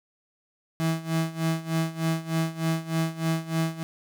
35% pulse tone with tremolo, 162.6 Hz, E3, 23 cents flat, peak -20 dBFS, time 0.8-3.83 s, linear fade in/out 0 ms, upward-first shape sine, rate 3.3 Hz, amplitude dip 85%, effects none

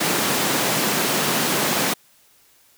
pink high-pass noise, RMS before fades -21 dBFS, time 0-1.94 s, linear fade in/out 10 ms, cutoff 160 Hz, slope 24 dB/octave, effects white hiss -56 dBFS RMS until 2.77 s

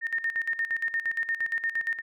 sine tone with tremolo, 1829 Hz, A#6, 33 cents flat, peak -24 dBFS, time 0.01-2.02 s, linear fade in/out 50 ms, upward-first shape square, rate 8.6 Hz, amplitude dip 75%, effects none

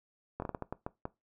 slowing click train, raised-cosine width 1 ms, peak -22 dBFS, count 9, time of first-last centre 0.4-1.054 s, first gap 22 ms, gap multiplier 1.36, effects noise-tail reverb RT60 0.2 s tail -19 dB re dry

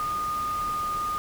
sine tone in noise, 1224 Hz, D#6, 29 cents flat, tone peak -26 dBFS, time 0-1.18 s, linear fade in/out 0 ms, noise pink, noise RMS -40 dBFS, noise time 0-1.18 s, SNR +11 dB, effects none

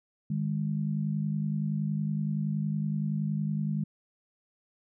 sine tone pair together, 154 / 204.7 Hz, D#3 / G#3, -17 / -25 cents, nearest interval perfect fourth, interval 492 cents, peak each -29 / -31 dBFS, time 0.3-3.84 s, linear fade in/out 5 ms, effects none

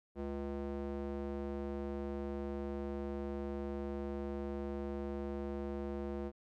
square tone with band-pass filter, 70 Hz, C#2, 18 cents sharp, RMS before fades -40 dBFS, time 0.15-6.32 s, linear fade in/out 50 ms, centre 380 Hz, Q 1.2, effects none

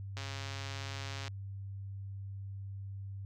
click train, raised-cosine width 0.2 ms, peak -25 dBFS, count 153, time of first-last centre 0.17-1.279 s, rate 137 Hz, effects added 98 Hz sine -40 dBFS peak until 3.25 s

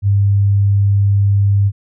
sine tone, 100 Hz, G2, 35 cents sharp, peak -9 dBFS, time 0.02-1.72 s, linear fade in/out 50 ms, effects none

